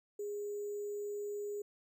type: tone with sample-and-hold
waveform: sine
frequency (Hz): 411.7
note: G#4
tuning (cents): -15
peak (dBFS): -37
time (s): 0.19-1.62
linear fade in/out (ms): 5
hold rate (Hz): 7350
effects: none